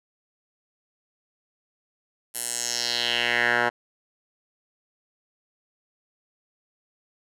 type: tone with band-pass filter sweep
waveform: 10% pulse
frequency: 120 Hz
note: B2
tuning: 49 cents flat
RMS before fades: -25 dBFS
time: 2.34-3.7 s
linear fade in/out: 20 ms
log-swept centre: 11000 to 1200 Hz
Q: 2.7
effects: none